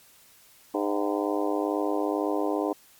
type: harmonic tone with a mistuned harmonic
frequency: 102.1 Hz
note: G#2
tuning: 29 cents flat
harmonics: 3 / 4 / 5 / 6 / 7 / 8 / 9 / 10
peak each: -28 / -30 / -32 / -34 / -35 / -36 / -37 / -38 dBFS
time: 0.74-2.73 s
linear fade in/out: 5 ms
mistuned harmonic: 8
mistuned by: -74 cents
effects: white hiss -56 dBFS RMS until 2.99 s + MP3 96 kbps